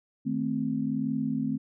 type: chord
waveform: sine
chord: A diminished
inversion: second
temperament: equal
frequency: 155.56 / 220 / 261.6 Hz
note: Eb3 / A3 / C4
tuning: 0 / 0 / 0 cents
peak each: -34 / -30 / -29 dBFS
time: 0.25-1.58 s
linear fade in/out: 20 ms
effects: none